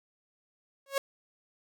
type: tone with exponential growth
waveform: sawtooth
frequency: 550 Hz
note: C#5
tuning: 14 cents flat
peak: -19 dBFS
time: 0.86-0.98 s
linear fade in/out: 2 ms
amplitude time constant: 24 ms
effects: none